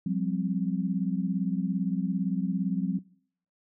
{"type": "chord", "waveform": "sine", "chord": "F suspended second", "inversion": "none", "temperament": "equal with one note detuned", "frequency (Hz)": [178.39, 196, 261.6], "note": ["F3", "G3", "C4"], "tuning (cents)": [37, 0, 0], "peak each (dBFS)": [-28, -30, -33], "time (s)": [0.06, 2.99], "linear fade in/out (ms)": 5, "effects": ["noise-tail reverb RT60 0.6 s tail -21 dB re dry"]}